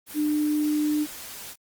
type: tone in noise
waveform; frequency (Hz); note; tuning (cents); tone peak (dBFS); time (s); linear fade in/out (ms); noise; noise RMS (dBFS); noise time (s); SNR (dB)
sine; 300.3; D4; +39; -21; 0.14-1.07; 50; white; -39; 0.06-1.56; +15
effects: Opus 24 kbps